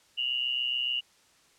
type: tone pair together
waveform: sine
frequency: 2794 / 2921 Hz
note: F7 / F#7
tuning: 0 / -23 cents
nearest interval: minor second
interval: 77 cents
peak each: -31 / -29 dBFS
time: 0.17-1.01 s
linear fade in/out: 20 ms
effects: white hiss -62 dBFS RMS until 1.58 s + low-pass 8000 Hz 12 dB/octave